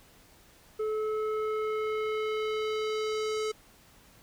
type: tone with low-pass filter sweep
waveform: square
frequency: 432 Hz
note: A4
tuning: 32 cents flat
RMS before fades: -31 dBFS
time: 0.79-3.52 s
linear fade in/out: 10 ms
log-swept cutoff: 910 to 6900 Hz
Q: 1.3
effects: pink hiss -58 dBFS RMS until 4.22 s